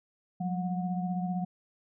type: tone cluster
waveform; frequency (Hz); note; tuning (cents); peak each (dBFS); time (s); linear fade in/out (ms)
sine; 179.1 / 194.5 / 728; F3 / G3 / F#5; +44 / -13 / -28; -30 / -39 / -37; 0.4-1.45; 10
effects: none